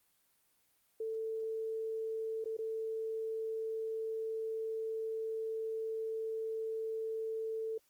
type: tone with dropouts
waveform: sine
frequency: 444.2 Hz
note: A4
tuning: 16 cents sharp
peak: -35 dBFS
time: 1-7.78 s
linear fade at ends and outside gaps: 5 ms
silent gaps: 2.443-2.456 / 2.569-2.587 s
effects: white hiss -73 dBFS RMS until 7.89 s + Opus 32 kbps